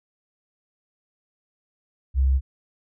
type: tone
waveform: sine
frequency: 66.5 Hz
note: C2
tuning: 29 cents sharp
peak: -16 dBFS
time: 2.14-2.41 s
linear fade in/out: 50 ms
effects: none